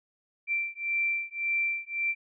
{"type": "beating tone pair", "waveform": "sine", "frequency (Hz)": [2349, 2350.8], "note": ["D7", "D7"], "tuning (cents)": [0, 1], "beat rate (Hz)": 1.8, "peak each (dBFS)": [-30, -30], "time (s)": [0.47, 2.15], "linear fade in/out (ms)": 50, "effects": []}